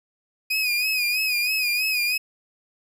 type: tone with vibrato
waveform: 30% pulse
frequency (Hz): 2489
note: D#7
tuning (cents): 0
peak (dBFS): -18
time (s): 0.5-2.18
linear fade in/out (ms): 10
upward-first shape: sine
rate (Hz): 3.1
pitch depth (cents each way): 66
effects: none